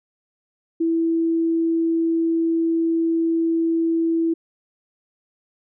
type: tone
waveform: sine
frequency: 329.7 Hz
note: E4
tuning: in tune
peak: -17 dBFS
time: 0.8-4.34 s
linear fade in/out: 10 ms
effects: none